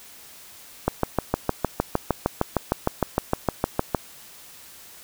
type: click train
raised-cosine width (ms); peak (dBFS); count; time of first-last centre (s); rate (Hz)
1; -5; 21; 0.88-3.947; 6.52
effects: white hiss -46 dBFS RMS until 5.03 s